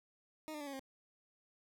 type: tone with pitch steps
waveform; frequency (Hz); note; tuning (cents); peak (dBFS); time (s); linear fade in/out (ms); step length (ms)
20% pulse; 311.1 / 299.5 / 288.3 / 277.5 / 267.1; D#4 / D4 / D4 / C#4 / C4; 0 / +34 / -32 / +2 / +36; -38; 0.48-0.795; 0; 63
effects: none